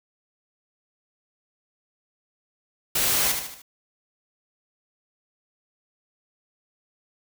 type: noise with echo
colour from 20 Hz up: white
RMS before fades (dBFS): -23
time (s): 2.95-3.32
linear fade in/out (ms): 5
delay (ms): 75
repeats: 4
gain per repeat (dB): -6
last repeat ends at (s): 3.62
effects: none